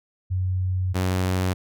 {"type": "tone pair in turn", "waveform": ["sine", "sawtooth"], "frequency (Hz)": [92.5, 92.5], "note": ["F#2", "F#2"], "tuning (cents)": [0, 0], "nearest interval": "unison", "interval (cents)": 0, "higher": "neither", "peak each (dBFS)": [-21, -17], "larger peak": "second", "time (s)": [[0.3, 0.94], [0.94, 1.54]], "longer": "first", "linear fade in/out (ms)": 20, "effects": []}